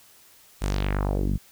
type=tone with low-pass filter sweep; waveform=sawtooth; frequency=49 Hz; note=G1; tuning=in tune; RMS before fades=-25 dBFS; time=0.61-1.38 s; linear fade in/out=20 ms; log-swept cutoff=11000 to 160 Hz; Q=2.1; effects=white hiss -54 dBFS RMS until 1.51 s